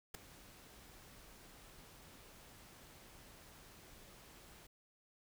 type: noise with ADSR envelope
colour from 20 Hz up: pink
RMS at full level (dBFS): -40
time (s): 0.14-4.67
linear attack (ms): 8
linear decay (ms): 4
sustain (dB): -19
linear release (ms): 6
effects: none